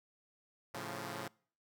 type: chord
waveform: 5% pulse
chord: A augmented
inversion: none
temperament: equal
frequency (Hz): 110 / 138.59 / 174.61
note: A2 / C#3 / E#3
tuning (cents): 0 / 0 / 0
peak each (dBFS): -34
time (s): 0.74-1.28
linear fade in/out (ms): 5
effects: noise-tail reverb RT60 0.5 s tail -25 dB re dry